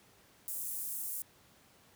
pink high-pass noise, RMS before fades -39 dBFS, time 0.48-1.22 s, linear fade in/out 0 ms, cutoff 9100 Hz, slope 24 dB/octave, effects pink hiss -63 dBFS RMS until 1.95 s + high-pass 80 Hz 12 dB/octave

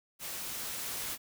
white noise with level ramp, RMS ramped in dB -40 to -37 dBFS, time 0.19-1.18 s, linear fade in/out 50 ms, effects none

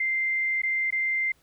sine tone with dropouts, 2089 Hz, C7, 3 cents flat, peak -23 dBFS, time 0-1.32 s, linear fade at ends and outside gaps 5 ms, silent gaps 0.619-0.633 / 0.906-0.924 s, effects pink hiss -64 dBFS RMS until 1.42 s

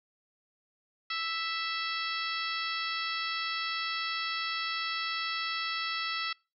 harmonic tone with a mistuned harmonic, 659.3 Hz, E5, in tune, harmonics 2 / 3 / 4 / 5 / 6 / 7 / 8, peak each -36 / -38 / -39 / -40 / -41 / -41 / -42 dBFS, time 1.1-6.33 s, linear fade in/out 5 ms, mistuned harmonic 7, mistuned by -49 cents, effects noise-tail reverb RT60 0.3 s tail -26 dB re dry

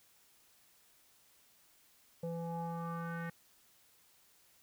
square tone with low-pass filter sweep, 167.8 Hz, E3, 31 cents sharp, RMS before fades -40 dBFS, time 2.23-3.3 s, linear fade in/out 5 ms, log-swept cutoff 570 to 1800 Hz, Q 4.7, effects white hiss -67 dBFS RMS until 4.62 s

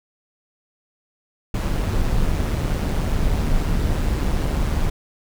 brown noise with amplitude modulation, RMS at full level -18 dBFS, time 1.54-4.9 s, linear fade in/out 5 ms, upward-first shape sine, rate 151 Hz, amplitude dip 45%, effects none

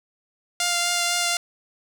5% pulse tone with vibrato, 699 Hz, F5, 1 cent sharp, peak -9 dBFS, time 0.6-1.37 s, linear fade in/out 2 ms, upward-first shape triangle, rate 4 Hz, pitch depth 14 cents each way, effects none

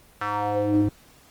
square tone with band-pass filter sweep, 103.83 Hz, G#2, in tune, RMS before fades -23 dBFS, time 0.21-0.89 s, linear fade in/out 5 ms, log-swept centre 1400 to 230 Hz, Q 3.7, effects pink hiss -54 dBFS RMS until 1.3 s + Opus 24 kbps

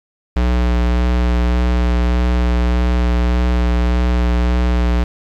square tone with vibrato, 60.5 Hz, B1, 35 cents flat, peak -13 dBFS, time 0.36-5.04 s, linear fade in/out 5 ms, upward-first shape sine, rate 1.7 Hz, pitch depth 15 cents each way, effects low-pass 4000 Hz 12 dB/octave + 7-bit

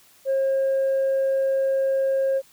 sine tone, 538 Hz, C5, 48 cents sharp, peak -17 dBFS, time 0.25-2.42 s, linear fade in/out 50 ms, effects tanh soft clip ceiling -17 dBFS + white hiss -55 dBFS RMS until 2.52 s

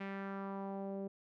sawtooth tone with low-pass filter sweep, 196 Hz, G3, in tune, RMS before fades -42 dBFS, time 0-1.08 s, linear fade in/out 10 ms, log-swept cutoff 2300 to 490 Hz, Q 2.2, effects none

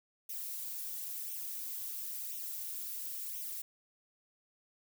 violet noise with flanger, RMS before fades -41 dBFS, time 0.29-3.62 s, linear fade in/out 5 ms, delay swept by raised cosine 0.32 to 4.92 ms, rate 0.97 Hz, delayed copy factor +0.65, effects none

